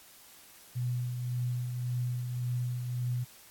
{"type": "tone with tremolo", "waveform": "sine", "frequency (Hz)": 123.47, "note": "B2", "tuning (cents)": 0, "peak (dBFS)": -28, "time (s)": [0.75, 3.25], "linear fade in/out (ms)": 20, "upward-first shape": "triangle", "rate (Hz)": 1.8, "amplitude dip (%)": 45, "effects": ["white hiss -55 dBFS RMS until 3.5 s", "AAC 64 kbps"]}